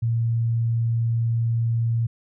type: tone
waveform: sine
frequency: 115.6 Hz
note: A#2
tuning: 14 cents flat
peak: -19 dBFS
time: 0.02-2.07 s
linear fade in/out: 10 ms
effects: none